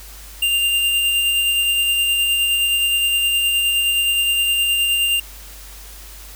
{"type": "tone with tremolo", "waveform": "square", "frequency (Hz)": 2793, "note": "F7", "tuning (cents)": -1, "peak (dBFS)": -15, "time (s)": [0.42, 5.2], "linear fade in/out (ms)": 5, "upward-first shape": "sine", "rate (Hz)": 9.6, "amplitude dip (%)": 25, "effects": ["added 50 Hz sine -38 dBFS peak until 6.35 s", "white hiss -40 dBFS RMS until 6.35 s"]}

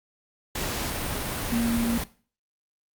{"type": "tone in noise", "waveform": "sine", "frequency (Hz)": 233.1, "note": "A#3", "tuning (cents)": 0, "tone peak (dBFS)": -22, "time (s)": [1.52, 1.98], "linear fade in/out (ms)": 5, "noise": "pink", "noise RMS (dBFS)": -30, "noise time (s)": [0.55, 2.04], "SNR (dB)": 5, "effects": ["noise-tail reverb RT60 0.4 s tail -18 dB re dry", "Opus 48 kbps"]}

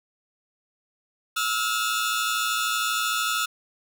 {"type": "tone cluster", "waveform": "sawtooth", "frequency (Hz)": [1302, 1415, 3533], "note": ["E6", "F6", "A7"], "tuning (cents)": [-22, 22, 6], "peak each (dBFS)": [-23, -24, -27], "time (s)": [1.36, 3.46], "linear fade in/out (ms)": 10, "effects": []}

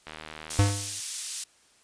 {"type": "click train", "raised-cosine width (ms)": 0.3, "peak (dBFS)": -23, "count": 50, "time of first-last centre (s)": [0.07, 0.698], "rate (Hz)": 78}
{"type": "high-pass noise", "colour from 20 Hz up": "pink", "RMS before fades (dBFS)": -33, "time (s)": [0.5, 1.44], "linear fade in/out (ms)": 5, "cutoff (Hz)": 5400, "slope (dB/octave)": 12}
{"type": "tone with exponential decay", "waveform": "square", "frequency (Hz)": 100.5, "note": "G2", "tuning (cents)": 44, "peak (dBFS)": -16, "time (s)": [0.59, 1], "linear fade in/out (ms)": 0, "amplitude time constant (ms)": 89}
{"effects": ["white hiss -61 dBFS RMS until 1.83 s", "resampled to 22050 Hz"]}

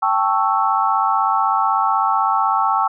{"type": "chord", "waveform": "sine", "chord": "A dominant seventh", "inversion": "third", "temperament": "equal", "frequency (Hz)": [784, 880, 1108.7, 1318.5], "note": ["G5", "A5", "C#6", "E6"], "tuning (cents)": [0, 0, 0, 0], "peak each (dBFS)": -20, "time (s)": [0.02, 2.88], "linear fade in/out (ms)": 10, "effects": []}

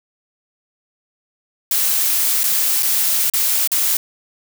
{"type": "noise with dropouts", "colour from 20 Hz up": "blue", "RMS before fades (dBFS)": -17, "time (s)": [1.71, 3.97], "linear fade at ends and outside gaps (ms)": 2, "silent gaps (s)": [[2.434, 2.439], [2.825, 2.829], [3.299, 3.336], [3.675, 3.717]], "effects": []}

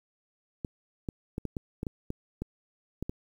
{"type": "clicks", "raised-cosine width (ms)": 3, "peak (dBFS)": -20, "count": 11, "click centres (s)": [0.648, 1.088, 1.381, 1.453, 1.568, 1.831, 1.868, 2.104, 2.42, 3.026, 3.095], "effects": ["9-bit"]}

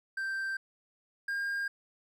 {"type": "tone pair in turn", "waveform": "triangle", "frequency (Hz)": [1568, 1611.2], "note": ["G6", "G6"], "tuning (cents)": [0, 47], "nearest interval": "unison", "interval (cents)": 47, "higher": "second", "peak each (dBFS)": [-30, -29], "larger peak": "second", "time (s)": [[0.17, 0.57], [1.28, 1.68]], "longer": "neither", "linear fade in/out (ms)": 5, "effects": []}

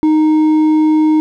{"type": "tone with hard clipping", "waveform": "sine", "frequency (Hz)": 310, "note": "D#4", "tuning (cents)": -6, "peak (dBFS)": -9, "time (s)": [0.03, 1.2], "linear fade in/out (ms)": 0, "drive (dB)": 4, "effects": []}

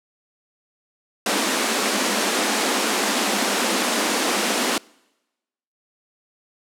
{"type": "high-pass noise", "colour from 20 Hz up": "pink", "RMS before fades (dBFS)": -21, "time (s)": [1.26, 4.78], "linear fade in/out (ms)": 2, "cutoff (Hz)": 200, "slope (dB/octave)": 96, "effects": ["noise-tail reverb RT60 1.0 s tail -26 dB re dry", "low-pass 10000 Hz 12 dB/octave"]}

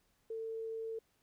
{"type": "tone", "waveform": "sine", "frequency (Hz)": 448.4, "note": "A4", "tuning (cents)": 33, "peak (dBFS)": -38, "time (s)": [0.3, 0.99], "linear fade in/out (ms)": 5, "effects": ["pink hiss -75 dBFS RMS until 1.22 s"]}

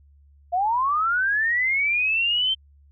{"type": "linear sweep", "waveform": "sine", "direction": "up", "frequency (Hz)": [681, 3136], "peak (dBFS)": -19, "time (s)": [0.52, 2.55], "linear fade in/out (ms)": 20, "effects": ["added 71 Hz sine -51 dBFS peak until 2.91 s"]}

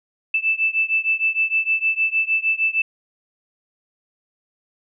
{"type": "beating tone pair", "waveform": "sine", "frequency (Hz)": [2637, 2643.5], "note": ["E7", "E7"], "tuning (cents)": [0, 4], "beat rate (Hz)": 6.5, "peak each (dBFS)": [-20, -21], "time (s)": [0.34, 2.82], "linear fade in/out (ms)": 5, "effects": []}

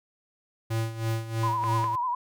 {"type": "tone with tremolo", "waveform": "square", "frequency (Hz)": 112.8, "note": "A2", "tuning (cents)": 44, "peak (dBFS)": -25, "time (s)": [0.7, 1.96], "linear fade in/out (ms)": 10, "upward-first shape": "sine", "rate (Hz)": 3.1, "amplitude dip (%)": 75}
{"type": "tone with vibrato", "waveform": "sine", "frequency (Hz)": 987.8, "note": "B5", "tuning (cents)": 0, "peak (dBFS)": -25, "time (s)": [1.43, 2.15], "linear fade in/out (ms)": 5, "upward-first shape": "sine", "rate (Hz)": 10, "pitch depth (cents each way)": 71}
{"type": "clicks", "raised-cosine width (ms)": 0.5, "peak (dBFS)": -20, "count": 2, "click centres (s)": [1.639, 1.842]}
{"effects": []}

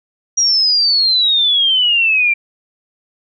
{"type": "exponential sweep", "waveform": "sine", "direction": "down", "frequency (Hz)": [5760, 2349], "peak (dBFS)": -10, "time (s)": [0.37, 2.34], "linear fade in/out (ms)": 10, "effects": []}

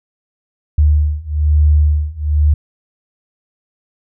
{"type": "beating tone pair", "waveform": "sine", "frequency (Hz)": [74.4, 75.5], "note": ["D2", "D2"], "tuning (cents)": [23, 48], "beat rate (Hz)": 1.1, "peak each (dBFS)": [-13, -12], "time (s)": [0.78, 2.54], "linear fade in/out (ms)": 5, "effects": []}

